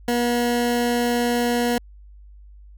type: tone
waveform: 20% pulse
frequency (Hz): 240.2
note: B3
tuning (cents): -48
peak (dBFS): -14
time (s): 0.08-1.78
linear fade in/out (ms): 2
effects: added 50 Hz sine -42 dBFS peak until 2.77 s